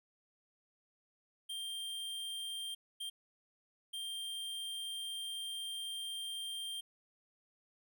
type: tone bursts at uneven times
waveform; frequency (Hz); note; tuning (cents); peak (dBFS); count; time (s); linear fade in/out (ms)
square; 3178; G7; +23; -40; 3; 1.49-2.75 / 3-3.1 / 3.93-6.81; 10
effects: none